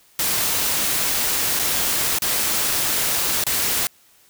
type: noise with dropouts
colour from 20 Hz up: white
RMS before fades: -21 dBFS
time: 0.19-3.87 s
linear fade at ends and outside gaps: 1 ms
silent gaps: 1.591-1.595 / 2.186-2.22 / 3.439-3.466 s
effects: white hiss -55 dBFS RMS until 4.29 s